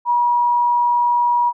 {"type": "tone", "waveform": "sine", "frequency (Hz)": 962, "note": "B5", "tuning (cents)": -46, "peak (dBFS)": -13, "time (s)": [0.05, 1.53], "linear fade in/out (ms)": 50, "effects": []}